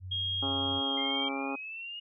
sine tone, 92.5 Hz, F#2, in tune, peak -38 dBFS, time 0-0.82 s, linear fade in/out 50 ms
sine tone with pitch glide, 3258 to 3187 Hz, G#7 to G7, -34 to +28 cents, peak -30 dBFS, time 0.11-1.29 s, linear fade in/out 10 ms, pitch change -38 cents, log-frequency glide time 0.84-1.06 s
harmonic tone, 137 Hz, C#3, 20 cents flat, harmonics 2 / 3 / 4 / 5 / 6 / 7 / 8 / 9 / 10, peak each -35 / -42 / -42 / -47 / -38 / -50 / -45 / -46 / -48 dBFS, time 0.42-1.56 s, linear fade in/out 10 ms
sine exponential sweep, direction up, 2093 to 2881 Hz, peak -38 dBFS, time 0.97-2 s, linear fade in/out 10 ms
effects none

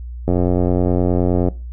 click train, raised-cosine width 2 ms, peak -4 dBFS, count 109, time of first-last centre 0.28-1.485 s, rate 89.6 Hz, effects noise-tail reverb RT60 0.3 s tail -21 dB re dry + added 60 Hz sine -27 dBFS peak until 1.72 s

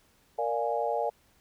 sine chord, Bb dominant seventh, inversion none, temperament equal, 466.2 / 587.3 / 698.5 / 830.6 Hz, Bb4 / D5 / F5 / Ab5, 0 / 0 / 0 / 0 cents, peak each -32 dBFS, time 0.38-1.1 s, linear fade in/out 10 ms, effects pink hiss -65 dBFS RMS until 1.4 s

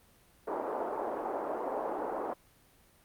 white band-pass noise, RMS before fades -35 dBFS, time 0.47-2.34 s, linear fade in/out 10 ms, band 320 to 910 Hz, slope 24 dB/octave, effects pink hiss -63 dBFS RMS until 3.04 s + Opus 32 kbps

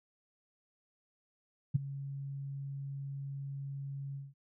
sine tone with ADSR envelope, 138.6 Hz, C#3, in tune, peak -21 dBFS, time 1.74-4.34 s, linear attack 16 ms, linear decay 13 ms, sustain -17 dB, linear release 190 ms, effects none

